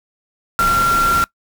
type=tone in noise; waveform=sine; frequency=1373 Hz; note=F6; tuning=30 cents flat; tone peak=-12 dBFS; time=0.59-1.24 s; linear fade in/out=0 ms; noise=pink; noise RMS=-23 dBFS; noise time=0.59-1.24 s; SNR=+8 dB; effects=noise-tail reverb RT60 0.1 s tail -22 dB re dry